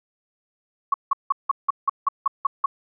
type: tone bursts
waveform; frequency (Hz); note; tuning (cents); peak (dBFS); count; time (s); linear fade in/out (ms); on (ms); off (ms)
sine; 1108.7; C#6; 0; -15; 10; 0.92-2.66; 5; 21; 170
effects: none